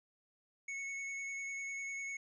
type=tone with vibrato; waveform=square; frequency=2204 Hz; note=C#7; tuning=11 cents flat; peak=-40 dBFS; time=0.68-2.17 s; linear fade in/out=5 ms; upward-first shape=sine; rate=10 Hz; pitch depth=14 cents each way; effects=resampled to 16000 Hz + 13-bit